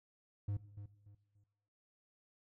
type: tone with echo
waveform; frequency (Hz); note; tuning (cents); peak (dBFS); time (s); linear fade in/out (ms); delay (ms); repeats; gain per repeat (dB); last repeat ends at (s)
triangle; 101.7; G#2; -36; -33; 0.48-0.57; 5; 290; 3; -11; 1.44
effects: noise-tail reverb RT60 1.0 s tail -17 dB re dry